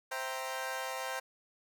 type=chord; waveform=20% pulse; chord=C dominant seventh; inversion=none; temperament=equal; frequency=523.3 / 659.3 / 784 / 932.3 Hz; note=C5 / E5 / G5 / Bb5; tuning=0 / 0 / 0 / 0 cents; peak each=-35 / -39 / -36 / -38 dBFS; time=0.11-1.2 s; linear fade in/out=10 ms; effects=none